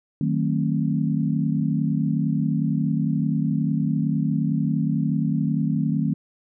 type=chord; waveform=sine; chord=D# diminished seventh; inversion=none; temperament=just; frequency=155.56 / 186.68 / 224 / 268.8 Hz; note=D#3 / F#3 / A3 / C4; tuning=0 / +16 / +31 / +47 cents; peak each=-23 / -27 / -25 / -27 dBFS; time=0.21-6.14 s; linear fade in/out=2 ms; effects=none